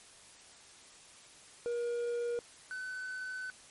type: tone pair in turn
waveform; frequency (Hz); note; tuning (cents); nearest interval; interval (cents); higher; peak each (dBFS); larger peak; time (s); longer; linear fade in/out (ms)
triangle; 476.1 / 1511.5; A#4 / F#6; +37 / +36; octave + minor sixth; 1999; second; -30 / -36; first; 1.66-2.39 / 2.71-3.5; second; 0
effects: white hiss -56 dBFS RMS until 3.7 s + MP3 48 kbps